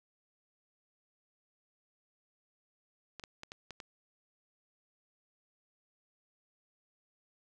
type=clicks; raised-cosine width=0.2 ms; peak=-27 dBFS; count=6; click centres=3.197 / 3.238 / 3.434 / 3.519 / 3.707 / 3.802 s; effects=none